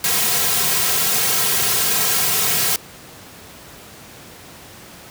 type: noise with comb filter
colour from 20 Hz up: white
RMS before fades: -18 dBFS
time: 0.04-2.76 s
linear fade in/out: 2 ms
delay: 3.4 ms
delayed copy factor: -0.95
effects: pink hiss -40 dBFS RMS until 5.1 s + high-pass 80 Hz 12 dB/octave